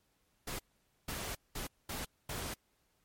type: noise bursts at uneven times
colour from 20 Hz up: pink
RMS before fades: -40 dBFS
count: 5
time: 0.47-0.59 / 1.08-1.35 / 1.55-1.67 / 1.89-2.05 / 2.29-2.54 s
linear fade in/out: 5 ms
effects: pink hiss -75 dBFS RMS until 3.04 s + MP3 64 kbps